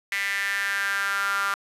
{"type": "tone with high-pass filter sweep", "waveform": "sawtooth", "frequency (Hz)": 198.6, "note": "G3", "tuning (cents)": 23, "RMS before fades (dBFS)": -26, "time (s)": [0.12, 1.54], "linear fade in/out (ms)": 0, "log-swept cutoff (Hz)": [2000, 1300], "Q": 6.3, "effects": ["resampled to 32000 Hz"]}